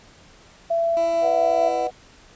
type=tone; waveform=sine; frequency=670 Hz; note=E5; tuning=28 cents sharp; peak=-18 dBFS; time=0.7-1.69 s; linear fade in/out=10 ms
type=tone with tremolo; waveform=20% pulse; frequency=332.7 Hz; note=E4; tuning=16 cents sharp; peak=-25 dBFS; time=0.97-1.87 s; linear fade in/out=0 ms; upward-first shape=sine; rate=1.8 Hz; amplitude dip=30%
type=chord; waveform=sine; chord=B major; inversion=none; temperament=equal with one note detuned; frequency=493.9 / 610.2 / 740 Hz; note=B4 / D#5 / F#5; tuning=0 / -34 / 0 cents; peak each=-26 / -27 / -23 dBFS; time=1.21-1.91 s; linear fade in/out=50 ms
effects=pink hiss -50 dBFS RMS until 2.35 s + resampled to 16000 Hz